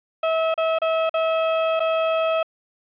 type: tone with dropouts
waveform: 35% pulse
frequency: 647 Hz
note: E5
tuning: 32 cents flat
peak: -17 dBFS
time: 0.23-2.43 s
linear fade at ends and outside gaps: 5 ms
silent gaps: 0.542-0.577 / 0.787-0.817 / 1.095-1.14 / 1.796-1.802 s
effects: resampled to 8000 Hz + 8-bit